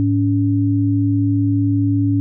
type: tone pair together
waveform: sine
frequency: 105.9 / 282.7 Hz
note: G#2 / C#4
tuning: +34 / +34 cents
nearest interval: octave + perfect fourth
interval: 1700 cents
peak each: -16 dBFS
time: 0-2.2 s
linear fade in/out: 0 ms
effects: none